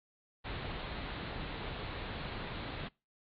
pink low-pass noise, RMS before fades -41 dBFS, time 0.44-2.89 s, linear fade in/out 20 ms, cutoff 4200 Hz, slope 96 dB/octave, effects noise-tail reverb RT60 0.3 s tail -26 dB re dry + AAC 48 kbps

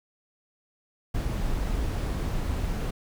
brown noise, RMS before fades -28 dBFS, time 1.14-2.91 s, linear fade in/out 10 ms, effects none

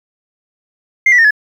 sine tone with pitch steps, 2100 / 1959.4 / 1828.2 / 1705.7 Hz, C7 / B6 / A#6 / G#6, +6 / -14 / -34 / +46 cents, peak -4 dBFS, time 1.06-1.308 s, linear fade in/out 5 ms, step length 62 ms, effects tanh soft clip ceiling -3 dBFS + 7-bit

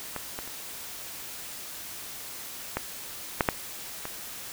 clicks, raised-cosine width 0.5 ms, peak -17 / -19 / -25 / -12 / -6 / -6 / -19 dBFS, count 7, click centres 0.163 / 0.389 / 0.476 / 2.77 / 3.408 / 3.488 / 4.054 s, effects white hiss -40 dBFS RMS until 4.52 s

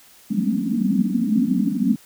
pink band-pass noise, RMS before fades -20 dBFS, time 0.3-1.96 s, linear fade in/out 10 ms, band 180 to 280 Hz, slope 96 dB/octave, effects white hiss -50 dBFS RMS until 2.05 s

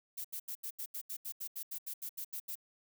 violet noise bursts, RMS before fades -41 dBFS, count 16, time 0.17-2.555 s, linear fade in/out 10 ms, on 75 ms, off 79 ms, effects none

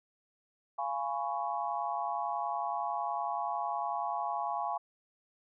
sine chord, C# dominant seventh, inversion first, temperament just, 693 / 831.5 / 997.9 / 1108.7 Hz, E#5 / G#5 / B5 / C#6, -14 / +2 / +18 / 0 cents, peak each -37 / -35 / -39 / -38 dBFS, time 0.78-4.78 s, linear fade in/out 10 ms, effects none

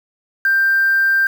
sine tone with quantisation, 1575 Hz, G6, 8 cents sharp, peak -12 dBFS, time 0.45-1.27 s, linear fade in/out 2 ms, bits 5, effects none

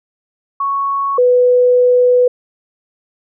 sine tone pair in turn, 1108.7 / 495.4 Hz, C#6 / B4, 0 / +5 cents, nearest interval octave + major second, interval 1395 cents, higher first, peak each -14 / -7 dBFS, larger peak second, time 0.6-1.18 / 1.18-2.28 s, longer second, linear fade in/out 5 ms, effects none

